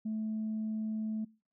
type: tone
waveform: sine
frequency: 217.8 Hz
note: A3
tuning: 17 cents flat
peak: -31 dBFS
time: 0.05-1.25 s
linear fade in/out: 10 ms
effects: noise-tail reverb RT60 0.4 s tail -26 dB re dry + tanh soft clip ceiling -29 dBFS